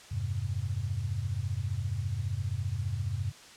sine chord, F minor, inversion none, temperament equal with one note detuned, 87.31 / 102.16 / 130.81 Hz, F2 / Ab2 / C3, 0 / -28 / 0 cents, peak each -35 / -32 / -36 dBFS, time 0.11-3.32 s, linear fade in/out 10 ms, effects white hiss -51 dBFS RMS until 3.56 s + low-pass 7000 Hz 12 dB/octave

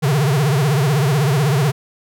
square tone with vibrato, 141.9 Hz, C#3, 41 cents sharp, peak -14 dBFS, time 0.02-1.72 s, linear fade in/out 20 ms, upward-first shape triangle, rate 16 Hz, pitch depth 240 cents each way, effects none

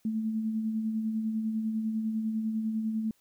sine tone with tremolo, 220 Hz, A3, in tune, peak -26 dBFS, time 0.05-3.11 s, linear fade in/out 2 ms, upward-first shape sine, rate 10 Hz, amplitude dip 40%, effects white hiss -69 dBFS RMS until 3.2 s

